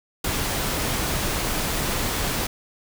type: noise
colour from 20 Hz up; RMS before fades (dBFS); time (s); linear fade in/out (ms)
pink; -25; 0.24-2.47; 5
effects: none